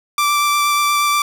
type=tone with vibrato; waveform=sawtooth; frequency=1171 Hz; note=D6; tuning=5 cents flat; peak=-10 dBFS; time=0.18-1.22 s; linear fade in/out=2 ms; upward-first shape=sine; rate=8.4 Hz; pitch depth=10 cents each way; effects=8-bit